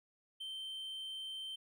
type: tone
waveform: triangle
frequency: 3114 Hz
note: G7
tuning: 12 cents flat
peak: -40 dBFS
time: 0.4-1.56 s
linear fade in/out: 10 ms
effects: none